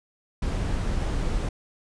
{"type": "noise", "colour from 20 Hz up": "brown", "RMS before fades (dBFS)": -26, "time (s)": [0.42, 1.49], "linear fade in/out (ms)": 5, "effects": ["resampled to 22050 Hz"]}